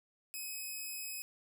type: tone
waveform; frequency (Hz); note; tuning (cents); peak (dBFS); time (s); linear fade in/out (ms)
5% pulse; 2542; D#7; +36; -31; 0.34-1.22; 0
effects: 12-bit